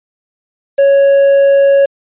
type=tone with quantisation; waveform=triangle; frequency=555 Hz; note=C#5; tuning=2 cents sharp; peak=-3 dBFS; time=0.78-1.86 s; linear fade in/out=10 ms; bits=5; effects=resampled to 8000 Hz